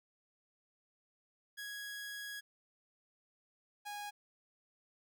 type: tone pair in turn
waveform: sawtooth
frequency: 1661.2 / 825.1 Hz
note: G#6 / G#5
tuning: 0 / -12 cents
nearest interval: octave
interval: 1212 cents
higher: first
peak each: -39 / -38 dBFS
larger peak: second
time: 1.57-2.41 / 3.85-4.11 s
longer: first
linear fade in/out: 20 ms
effects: none